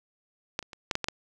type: clicks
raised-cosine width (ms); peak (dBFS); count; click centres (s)
0.2; -11 / -27 / -25 / -9 / -9 / -12 / -11; 7; 0.591 / 0.627 / 0.732 / 0.912 / 0.954 / 1.043 / 1.085
effects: none